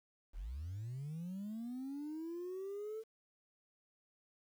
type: linear sweep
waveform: sine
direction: up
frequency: 34.65 to 448.4 Hz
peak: -39 dBFS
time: 0.33-3.04 s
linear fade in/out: 50 ms
effects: tanh soft clip ceiling -39 dBFS + 11-bit